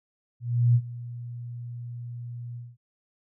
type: tone with ADSR envelope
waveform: sine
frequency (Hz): 120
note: B2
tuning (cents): -49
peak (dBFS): -15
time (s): 0.4-2.77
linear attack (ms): 350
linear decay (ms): 59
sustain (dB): -19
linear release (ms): 210
effects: none